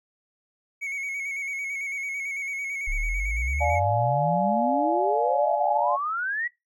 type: tone with vibrato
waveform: triangle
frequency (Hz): 2217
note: C#7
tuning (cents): 0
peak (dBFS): -27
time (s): 0.81-3.8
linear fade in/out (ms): 20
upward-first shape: square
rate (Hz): 9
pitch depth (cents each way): 33
type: exponential sweep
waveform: sine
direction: up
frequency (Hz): 32.19 to 1966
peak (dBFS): -25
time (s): 2.87-6.48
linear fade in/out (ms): 10
type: chord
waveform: sine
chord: D diminished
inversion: none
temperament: just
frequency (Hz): 587.3 / 704.8 / 845.8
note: D5 / F5 / Ab5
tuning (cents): 0 / +16 / +31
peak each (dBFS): -26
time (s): 3.6-5.97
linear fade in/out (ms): 20
effects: noise-tail reverb RT60 0.2 s tail -22 dB re dry